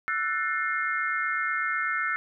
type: chord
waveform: sine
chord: F# half-diminished seventh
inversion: third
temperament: just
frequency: 1332 / 1480 / 1776 / 2131 Hz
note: E6 / F#6 / A6 / C7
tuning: +18 / 0 / +16 / +31 cents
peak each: -30 / -31 / -31 / -31 dBFS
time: 0.08-2.16 s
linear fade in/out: 0 ms
effects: none